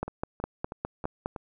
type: two click trains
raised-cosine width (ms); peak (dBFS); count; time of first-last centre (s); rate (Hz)
1; -22 / -15; 5 / 7; 0.08-1.362 / 0.03-1.26; 3.12 / 4.88
effects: none